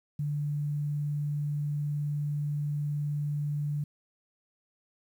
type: tone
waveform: sine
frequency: 146.83 Hz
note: D3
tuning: in tune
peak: -28 dBFS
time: 0.19-3.84 s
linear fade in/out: 5 ms
effects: 10-bit